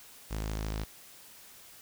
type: tone with low-pass filter sweep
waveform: sawtooth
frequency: 53.3 Hz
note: G#1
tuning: 46 cents sharp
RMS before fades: -35 dBFS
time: 0.3-0.85 s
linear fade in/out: 20 ms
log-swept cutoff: 8600 to 4900 Hz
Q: 1.9
effects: white hiss -53 dBFS RMS until 1.81 s